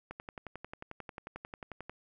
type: click train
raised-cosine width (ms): 0.5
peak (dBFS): -27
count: 21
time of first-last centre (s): 0.11-1.896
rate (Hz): 11.2
effects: none